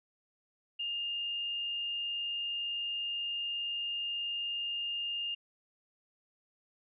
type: tone with frequency modulation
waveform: sine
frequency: 2819 Hz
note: F7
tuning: 16 cents sharp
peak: -33 dBFS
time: 0.79-5.35 s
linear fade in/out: 10 ms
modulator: 98.7 Hz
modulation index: 0.25
effects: none